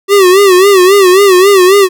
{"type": "tone with vibrato", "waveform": "square", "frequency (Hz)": 382.5, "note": "G4", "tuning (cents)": -42, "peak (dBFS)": -3, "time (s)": [0.08, 1.89], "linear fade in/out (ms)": 50, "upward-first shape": "sine", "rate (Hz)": 3.7, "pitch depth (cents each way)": 110, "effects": []}